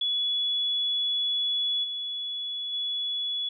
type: tone with level steps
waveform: sine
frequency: 3400 Hz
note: G#7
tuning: 40 cents sharp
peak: -24 / -30 / -27 dBFS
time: 0.01-3.49 s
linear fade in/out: 5 ms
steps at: 1.83 / 2.72 s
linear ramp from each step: 20 ms
effects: none